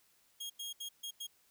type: tone bursts at uneven times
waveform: sawtooth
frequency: 3264 Hz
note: G#7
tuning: 31 cents flat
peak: -37 dBFS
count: 5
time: 0.4-0.5 / 0.59-0.73 / 0.8-0.89 / 1.03-1.11 / 1.2-1.27 s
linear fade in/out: 10 ms
effects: white hiss -70 dBFS RMS until 1.5 s